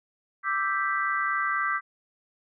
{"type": "chord", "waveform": "sine", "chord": "E minor seventh", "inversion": "third", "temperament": "equal", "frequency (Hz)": [1174.7, 1318.5, 1568, 1975.5], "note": ["D6", "E6", "G6", "B6"], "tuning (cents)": [0, 0, 0, 0], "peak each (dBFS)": [-28, -32, -29, -31], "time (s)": [0.43, 1.81], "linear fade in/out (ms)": 50, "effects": []}